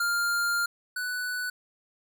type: tone pair in turn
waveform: square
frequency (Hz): 1400 / 1486.8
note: F6 / F#6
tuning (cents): +4 / +8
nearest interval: minor second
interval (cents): 104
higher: second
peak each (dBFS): -25 / -30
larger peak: first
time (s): 0-0.66 / 0.96-1.5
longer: first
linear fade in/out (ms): 5
effects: none